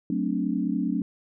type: chord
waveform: sine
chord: D dominant seventh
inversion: first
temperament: equal with one note detuned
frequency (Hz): 185 / 220 / 263.6 / 293.7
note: F#3 / A3 / C4 / D4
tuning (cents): 0 / 0 / +13 / 0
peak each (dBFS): -29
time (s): 0.1-1.02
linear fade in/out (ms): 2
effects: none